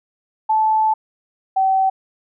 sine tone pair in turn, 872 / 766.4 Hz, A5 / G5, -16 / -39 cents, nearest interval major second, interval 223 cents, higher first, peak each -13 dBFS, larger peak neither, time 0.49-0.94 / 1.56-1.9 s, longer first, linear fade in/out 10 ms, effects none

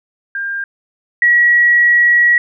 sine tone pair in turn, 1600 / 1918.7 Hz, G6 / A#6, +35 / +49 cents, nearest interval minor third, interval 314 cents, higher second, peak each -18 / -7 dBFS, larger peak second, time 0.35-0.64 / 1.22-2.38 s, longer second, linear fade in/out 2 ms, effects none

